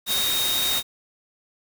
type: tone in noise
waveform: sine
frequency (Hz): 3729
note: A#7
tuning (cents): 0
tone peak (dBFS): -23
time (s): 0.06-0.83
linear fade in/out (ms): 50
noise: white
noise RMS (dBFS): -26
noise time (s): 0.06-0.83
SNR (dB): 0
effects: none